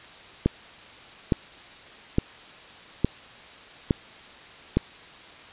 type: click train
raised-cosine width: 3 ms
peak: -6 dBFS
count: 6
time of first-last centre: 0.46-4.77 s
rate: 1.16 Hz
effects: white hiss -46 dBFS RMS until 5.52 s + resampled to 8000 Hz